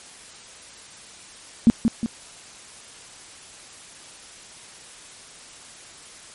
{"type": "tone with echo", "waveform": "sine", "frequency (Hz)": 230, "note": "A#3", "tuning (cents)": -23, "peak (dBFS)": -8, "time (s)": [1.67, 1.7], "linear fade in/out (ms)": 0, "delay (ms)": 180, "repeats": 2, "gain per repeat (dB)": -6, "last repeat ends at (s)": 2.06, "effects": ["white hiss -44 dBFS RMS until 6.34 s", "MP3 48 kbps"]}